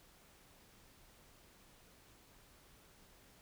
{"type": "silence", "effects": ["pink hiss -64 dBFS RMS until 3.41 s"]}